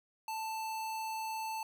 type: tone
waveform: square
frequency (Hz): 883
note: A5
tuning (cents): +6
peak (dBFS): -37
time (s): 0.28-1.63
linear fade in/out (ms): 2
effects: none